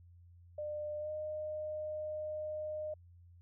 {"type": "tone with pitch glide", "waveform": "sine", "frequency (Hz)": [600, 612.6], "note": ["D5", "D#5"], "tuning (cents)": [37, -27], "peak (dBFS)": -37, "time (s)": [0.58, 2.94], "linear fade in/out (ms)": 5, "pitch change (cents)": 36, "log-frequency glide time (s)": [0.99, 1.1], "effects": ["added 87 Hz sine -56 dBFS peak until 3.41 s"]}